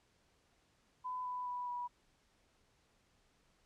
sine tone with pitch steps, 1005 / 995.2 / 985.5 / 975.8 Hz, B5 / B5 / B5 / B5, +30 / +13 / -4 / -21 cents, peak -38 dBFS, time 1.04-1.88 s, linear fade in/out 20 ms, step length 210 ms, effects pink hiss -73 dBFS RMS until 3.65 s + low-pass 8000 Hz 12 dB/octave

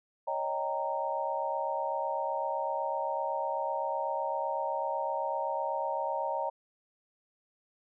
sine chord, Eb dominant seventh, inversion third, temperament equal with one note detuned, 554.4 / 622.3 / 784 / 926.4 Hz, Db5 / Eb5 / G5 / Bb5, 0 / 0 / 0 / -11 cents, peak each -36 / -36 / -37 / -33 dBFS, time 0.27-6.5 s, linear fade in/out 10 ms, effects none

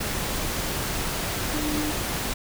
sine tone in noise, 300 Hz, D4, 37 cents sharp, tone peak -27 dBFS, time 1.53-1.92 s, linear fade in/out 10 ms, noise pink, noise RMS -28 dBFS, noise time 0-2.34 s, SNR -2 dB, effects none

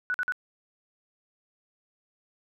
sine tone bursts, 1480 Hz, F#6, in tune, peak -25 dBFS, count 3, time 0.1-0.322 s, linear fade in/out 0 ms, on 42 ms, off 48 ms, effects none

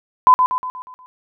sine tone with echo, 1011 Hz, B5, 40 cents sharp, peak -5 dBFS, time 0.27-0.34 s, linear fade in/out 0 ms, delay 120 ms, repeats 6, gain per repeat -6 dB, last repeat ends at 1.06 s, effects none

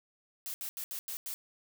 blue noise bursts at uneven times, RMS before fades -39 dBFS, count 6, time 0.46-0.54 / 0.61-0.69 / 0.77-0.84 / 0.91-0.99 / 1.08-1.17 / 1.26-1.34 s, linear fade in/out 0 ms, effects none

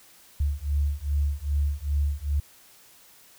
sine beating tone pair, 70.9 / 73.4 Hz, C#2 / D2, +40 / 0 cents, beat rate 2.5 Hz, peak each -26 dBFS, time 0.4-2.4 s, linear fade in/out 5 ms, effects white hiss -54 dBFS RMS until 3.38 s

